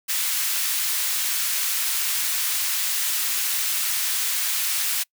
white high-pass noise, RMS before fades -24 dBFS, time 0.08-5.04 s, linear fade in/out 20 ms, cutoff 1500 Hz, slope 12 dB/octave, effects noise-tail reverb RT60 0.1 s tail -26 dB re dry

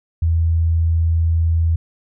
sine tone, 82.41 Hz, E2, in tune, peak -13 dBFS, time 0.22-1.76 s, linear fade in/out 5 ms, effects none

